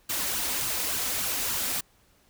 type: noise with flanger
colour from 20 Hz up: white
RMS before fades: -29 dBFS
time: 0.09-1.81 s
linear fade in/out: 10 ms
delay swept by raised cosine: 0.68 to 4.08 ms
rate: 3.5 Hz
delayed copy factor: +0.55
effects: pink hiss -63 dBFS RMS until 2.29 s